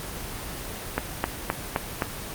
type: click train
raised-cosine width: 0.5 ms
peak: -7 dBFS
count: 5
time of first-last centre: 0.98-2.022 s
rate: 3.84 Hz
effects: pink hiss -35 dBFS RMS until 2.34 s + Opus 24 kbps